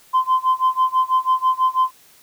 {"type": "tone with tremolo", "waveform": "sine", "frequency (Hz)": 1033, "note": "C6", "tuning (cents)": -22, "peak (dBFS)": -10, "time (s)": [0.13, 1.91], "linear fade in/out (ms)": 20, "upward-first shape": "sine", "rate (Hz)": 6.1, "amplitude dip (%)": 95, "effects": ["tanh soft clip ceiling -10 dBFS", "white hiss -51 dBFS RMS until 2.22 s"]}